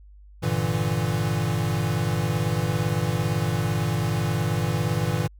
square chord, E half-diminished seventh, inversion first, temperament equal with one note detuned, 98.97 / 116.54 / 146.83 / 164.81 Hz, G2 / Bb2 / D3 / E3, +17 / 0 / 0 / 0 cents, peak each -30 / -27 / -30 / -28 dBFS, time 0.42-5.28 s, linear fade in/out 20 ms, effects added 50 Hz sine -45 dBFS peak until 5.39 s

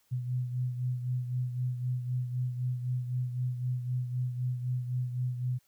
sine beating tone pair, 124.7 / 128.6 Hz, B2 / C3, +17 / -30 cents, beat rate 3.9 Hz, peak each -30 / -38 dBFS, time 0.11-5.59 s, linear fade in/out 20 ms, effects white hiss -70 dBFS RMS until 5.67 s

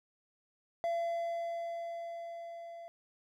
triangle tone with level ramp, 678 Hz, E5, 49 cents sharp, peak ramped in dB -28 to -43 dBFS, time 0.84-2.88 s, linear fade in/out 0 ms, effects none

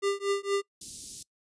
square tone with tremolo, 398.8 Hz, G4, 30 cents sharp, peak -24 dBFS, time 0.02-0.62 s, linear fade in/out 20 ms, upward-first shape triangle, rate 4.3 Hz, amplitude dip 100%
white band-stop noise, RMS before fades -40 dBFS, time 0.81-1.23 s, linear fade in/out 5 ms, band 320 to 4200 Hz, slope 24 dB/octave
effects noise-tail reverb RT60 0.1 s tail -23 dB re dry + resampled to 22050 Hz

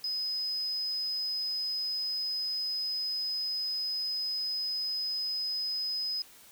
sine tone, 5040 Hz, D#8, 21 cents sharp, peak -30 dBFS, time 0.04-6.22 s, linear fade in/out 2 ms, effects white hiss -55 dBFS RMS until 6.51 s

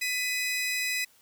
sawtooth tone pair together, 1996 / 2518 Hz, B6 / D#7, +18 / +20 cents, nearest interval major third, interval 402 cents, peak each -27 dBFS, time 0.01-1.05 s, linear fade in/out 10 ms, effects white hiss -61 dBFS RMS until 1.21 s

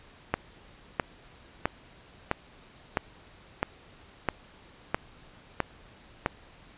click train, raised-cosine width 0.5 ms, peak -9 dBFS, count 10, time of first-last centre 0.34-6.261 s, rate 1.52 Hz, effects pink hiss -54 dBFS RMS until 6.77 s + resampled to 8000 Hz

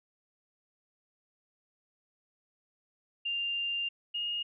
sine tone pair in turn, 2794 / 2853 Hz, F7 / F7, 0 / +36 cents, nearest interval unison, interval 36 cents, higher second, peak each -30 / -31 dBFS, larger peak first, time 3.25-3.89 / 4.14-4.43 s, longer first, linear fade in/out 10 ms, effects none

